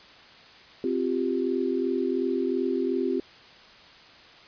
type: chord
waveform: sine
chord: C suspended fourth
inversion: none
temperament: equal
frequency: 261.6 / 349.2 / 392 Hz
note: C4 / F4 / G4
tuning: 0 / 0 / 0 cents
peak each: -28 dBFS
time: 0.84-3.2 s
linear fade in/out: 2 ms
effects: white hiss -50 dBFS RMS until 4.47 s + resampled to 11025 Hz